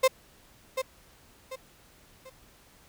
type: tone with echo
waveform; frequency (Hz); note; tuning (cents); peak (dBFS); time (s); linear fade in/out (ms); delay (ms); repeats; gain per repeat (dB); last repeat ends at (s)
35% pulse; 523.3; C5; 0; -16; 0.03-0.08; 10; 740; 3; -9; 2.3
effects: pink hiss -58 dBFS RMS until 2.88 s